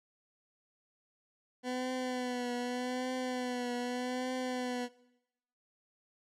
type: tone with vibrato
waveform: 20% pulse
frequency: 249.8 Hz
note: B3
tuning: 20 cents sharp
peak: -29 dBFS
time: 1.63-4.89 s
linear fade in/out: 50 ms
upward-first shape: triangle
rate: 0.83 Hz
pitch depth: 48 cents each way
effects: noise-tail reverb RT60 0.9 s tail -21 dB re dry + low-pass 8000 Hz 12 dB/octave